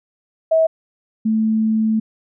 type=tone pair in turn; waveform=sine; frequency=645 / 219.6 Hz; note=E5 / A3; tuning=-38 / -3 cents; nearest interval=octave + perfect fifth; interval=1865 cents; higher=first; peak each=-11 / -14 dBFS; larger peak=first; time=0.51-0.67 / 1.25-2 s; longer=second; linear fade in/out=10 ms; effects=none